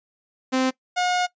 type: tone pair in turn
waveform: sawtooth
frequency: 259.8 / 721 Hz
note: C4 / F#5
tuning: -12 / -45 cents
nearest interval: octave + tritone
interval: 1767 cents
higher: second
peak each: -15 / -16 dBFS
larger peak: first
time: 0.52-0.71 / 0.96-1.27 s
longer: second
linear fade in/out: 20 ms
effects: noise-tail reverb RT60 0.1 s tail -20 dB re dry + resampled to 16000 Hz